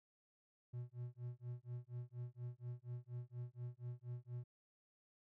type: tone with tremolo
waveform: triangle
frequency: 122 Hz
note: B2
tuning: 21 cents flat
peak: -40 dBFS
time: 0.73-4.44 s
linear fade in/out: 10 ms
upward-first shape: sine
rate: 4.2 Hz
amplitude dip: 100%
effects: none